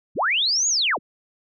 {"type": "linear two-way sweep", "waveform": "sine", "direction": "up then down", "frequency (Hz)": [59.9, 6900, 59.9], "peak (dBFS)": -18, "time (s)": [0.15, 0.99], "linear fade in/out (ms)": 50, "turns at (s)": 0.68, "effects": []}